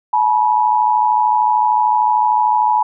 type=tone pair together; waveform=sine; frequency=856.7 / 970 Hz; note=A5 / B5; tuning=-46 / -31 cents; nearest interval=major second; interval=215 cents; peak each=-14 / -14 dBFS; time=0.13-2.83 s; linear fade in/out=5 ms; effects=none